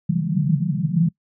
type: band-pass noise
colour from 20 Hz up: pink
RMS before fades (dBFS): -20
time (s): 0.09-1.09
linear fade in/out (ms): 5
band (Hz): 140 to 200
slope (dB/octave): 96
effects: noise-tail reverb RT60 0.1 s tail -23 dB re dry